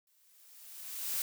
blue noise with exponential growth, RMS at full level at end -32 dBFS, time 0.07-1.22 s, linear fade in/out 1 ms, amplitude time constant 250 ms, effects none

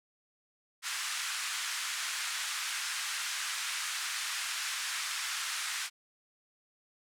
pink band-pass noise, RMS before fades -36 dBFS, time 0.82-5.9 s, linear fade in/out 50 ms, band 1300 to 10000 Hz, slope 24 dB/octave, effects none

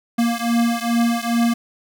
square beating tone pair, 233.1 / 235.5 Hz, A#3 / A#3, 0 / +18 cents, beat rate 2.4 Hz, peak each -20 / -21 dBFS, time 0.18-1.54 s, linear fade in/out 10 ms, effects none

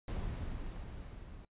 brown noise with level ramp, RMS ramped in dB -37 to -50 dBFS, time 0.08-1.45 s, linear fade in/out 2 ms, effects noise-tail reverb RT60 0.1 s tail -22 dB re dry + resampled to 8000 Hz

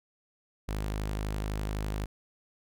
sawtooth tone, 51.91 Hz, G#1, in tune, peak -27 dBFS, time 0.68-2.06 s, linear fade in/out 10 ms, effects none

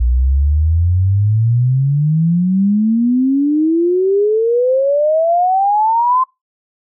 sine exponential sweep, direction up, 58.27 to 1046.5 Hz, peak -10 dBFS, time 0-6.24 s, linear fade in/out 10 ms, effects noise-tail reverb RT60 0.2 s tail -22 dB re dry

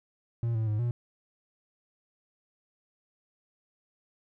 triangle tone with pitch steps, 116.8 / 111 / 106.4 / 120 Hz, A#2 / A2 / G#2 / B2, +4 / +16 / +42 / -49 cents, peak -24 dBFS, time 0.43-0.91 s, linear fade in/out 0 ms, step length 120 ms, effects none

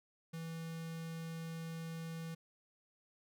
square tone with notch filter, 164 Hz, E3, 9 cents flat, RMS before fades -44 dBFS, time 0.33-2.35 s, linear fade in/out 10 ms, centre 700 Hz, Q 1.5, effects none

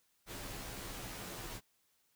pink noise with comb filter, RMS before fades -45 dBFS, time 0.26-1.61 s, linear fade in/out 50 ms, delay 13 ms, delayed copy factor -0.75, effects white hiss -75 dBFS RMS until 2.15 s

